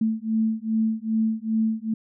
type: beating tone pair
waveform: sine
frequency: 220 / 222.5 Hz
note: A3 / A3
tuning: 0 / +20 cents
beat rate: 2.5 Hz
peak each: -24 dBFS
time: 0.01-1.94 s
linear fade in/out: 5 ms
effects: none